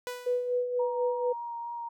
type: tone with exponential decay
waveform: sawtooth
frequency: 493.9 Hz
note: B4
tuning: in tune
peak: -28 dBFS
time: 0.07-0.63 s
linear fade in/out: 0 ms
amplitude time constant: 120 ms
type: tone with tremolo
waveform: sine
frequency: 493.2 Hz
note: B4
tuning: 2 cents flat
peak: -24 dBFS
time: 0.26-1.33 s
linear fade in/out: 10 ms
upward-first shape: sine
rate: 4.1 Hz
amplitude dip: 55%
type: tone with vibrato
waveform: sine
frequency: 940 Hz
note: A#5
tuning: 14 cents sharp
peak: -34 dBFS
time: 0.79-1.89 s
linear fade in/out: 10 ms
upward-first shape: sine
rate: 3.5 Hz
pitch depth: 10 cents each way
effects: none